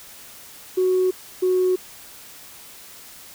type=tone pair in turn; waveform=sine; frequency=369.9 / 368.1 Hz; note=F#4 / F#4; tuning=0 / -9 cents; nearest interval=unison; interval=9 cents; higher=first; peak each=-15 dBFS; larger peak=neither; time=0.77-1.11 / 1.42-1.76 s; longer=neither; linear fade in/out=10 ms; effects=tanh soft clip ceiling -12 dBFS + white hiss -43 dBFS RMS until 3.34 s